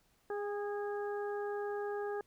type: harmonic tone with a mistuned harmonic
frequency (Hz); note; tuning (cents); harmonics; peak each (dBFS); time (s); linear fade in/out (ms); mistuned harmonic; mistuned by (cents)
411.2; G#4; -17; 1 / 2 / 3 / 4; -36 / -43 / -49 / -48; 0.3-2.21; 2; 2; -15
effects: pink hiss -72 dBFS RMS until 2.26 s